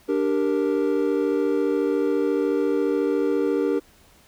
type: chord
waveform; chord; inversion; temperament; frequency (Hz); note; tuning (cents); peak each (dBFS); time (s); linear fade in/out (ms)
triangle; G minor; second; equal; 293.7 / 392 / 466.2; D4 / G4 / Bb4; 0 / 0 / 0; -22; 0.08-3.8; 20
effects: pink hiss -55 dBFS RMS until 4.27 s